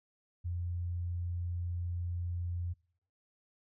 sine tone, 87.31 Hz, F2, in tune, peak -33 dBFS, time 0.44-2.74 s, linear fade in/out 20 ms, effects noise-tail reverb RT60 0.7 s tail -26 dB re dry

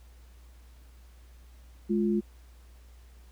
sine tone pair together, 210.5 / 349.2 Hz, G#3 / F4, +24 / 0 cents, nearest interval major sixth, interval 876 cents, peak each -25 / -28 dBFS, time 1.89-2.21 s, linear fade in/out 20 ms, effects added 60 Hz sine -50 dBFS peak until 3.31 s + pink hiss -63 dBFS RMS until 3.31 s

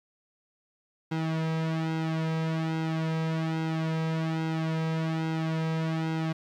sawtooth tone with flanger, 160.8 Hz, E3, 43 cents flat, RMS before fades -29 dBFS, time 1.11-6.33 s, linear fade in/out 10 ms, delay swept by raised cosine 1.7 to 2.8 ms, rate 1.2 Hz, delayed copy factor -0.85, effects low-pass 4000 Hz 12 dB/octave + 10-bit

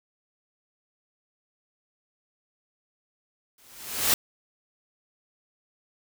white noise with exponential growth, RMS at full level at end -19 dBFS, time 3.58-4.14 s, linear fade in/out 2 ms, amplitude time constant 120 ms, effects none

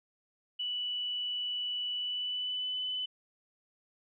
sine tone with pitch glide, 2960 to 3008 Hz, F#7 to F#7, 0 to +28 cents, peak -32 dBFS, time 0.59-3.06 s, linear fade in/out 10 ms, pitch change +28 cents, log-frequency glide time 1.94-2.81 s, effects none

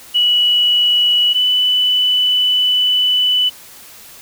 sine tone pair in turn, 2936 / 2989 Hz, F#7 / F#7, -14 / +17 cents, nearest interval unison, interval 31 cents, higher second, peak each -10 / -11 dBFS, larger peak first, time 0.14-1.34 / 1.34-3.5 s, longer second, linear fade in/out 20 ms, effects white hiss -39 dBFS RMS until 4.21 s

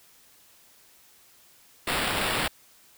white noise with sample-and-hold, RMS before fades -27 dBFS, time 1.87-2.48 s, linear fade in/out 5 ms, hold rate 6300 Hz, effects white hiss -57 dBFS RMS until 2.97 s

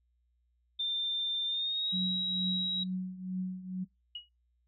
sine tone with pitch glide, 3587 to 3844 Hz, A7 to B7, +33 to -48 cents, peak -30 dBFS, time 0.79-2.84 s, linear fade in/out 10 ms, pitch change +119 cents, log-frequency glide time 1.47-1.96 s
sine tone with tremolo, 185 Hz, F#3, in tune, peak -30 dBFS, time 1.92-3.85 s, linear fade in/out 20 ms, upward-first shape triangle, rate 2.2 Hz, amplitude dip 80%
sine tone with exponential decay, 2901 Hz, F#7, 35 cents flat, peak -35 dBFS, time 4.15-4.29 s, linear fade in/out 5 ms, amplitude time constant 30 ms
effects noise-tail reverb RT60 0.2 s tail -25 dB re dry + added 60 Hz sine -70 dBFS peak until 4.67 s

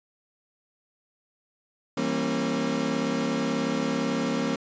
30% pulse chord, E diminished seventh, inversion none, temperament equal with one note detuned, 164.81 / 196 / 233.1 / 271.3 Hz, E3 / G3 / Bb3 / Db4, 0 / 0 / 0 / -37 cents, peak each -31 / -31 / -26 / -26 dBFS, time 1.97-4.56 s, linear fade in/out 5 ms, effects resampled to 16000 Hz

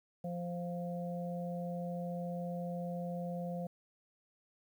harmonic tone, 174.61 Hz, F3, in tune, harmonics 1 / 3 / 4, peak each -38 / -42 / -46 dBFS, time 0.24-3.67 s, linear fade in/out 5 ms, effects 11-bit

